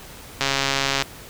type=click train; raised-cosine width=0.2 ms; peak=-3 dBFS; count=85; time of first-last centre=0.41-1.023 s; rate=137 Hz; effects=pink hiss -41 dBFS RMS until 1.29 s